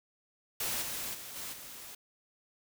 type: noise with level steps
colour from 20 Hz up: white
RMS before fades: -34 / -38 / -45 / -41 / -47 dBFS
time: 0.6-1.95 s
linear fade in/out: 5 ms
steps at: 0.81 / 1.13 / 1.35 / 1.52 s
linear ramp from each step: 20 ms
effects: none